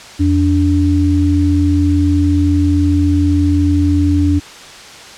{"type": "tone pair together", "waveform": "sine", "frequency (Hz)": [85.65, 290], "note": ["F2", "D4"], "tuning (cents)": [-33, -22], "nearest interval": "octave + major sixth", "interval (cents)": 2111, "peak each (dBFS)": -12, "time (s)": [0.19, 4.4], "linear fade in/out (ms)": 20, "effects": ["white hiss -34 dBFS RMS until 5.17 s", "low-pass 6000 Hz 12 dB/octave"]}